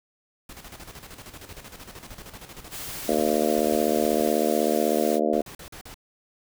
pink noise with tremolo, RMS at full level -41 dBFS, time 0.49-4.3 s, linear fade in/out 5 ms, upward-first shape square, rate 13 Hz, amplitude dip 60%
white noise, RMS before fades -36 dBFS, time 2.7-5.2 s, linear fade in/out 50 ms
harmonic tone, 76.1 Hz, D#2, 38 cents flat, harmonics 3 / 4 / 5 / 6 / 7 / 8 / 9, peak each -28 / -28 / -28 / -28 / -28 / -28 / -28 dBFS, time 3.08-5.42 s, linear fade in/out 10 ms
pink noise bursts, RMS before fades -42 dBFS, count 5, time 5.33-5.943 s, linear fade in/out 2 ms, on 89 ms, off 42 ms
effects none

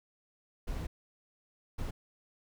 brown noise bursts at uneven times, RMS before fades -36 dBFS, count 2, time 0.67-0.87 / 1.78-1.91 s, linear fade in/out 10 ms, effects none

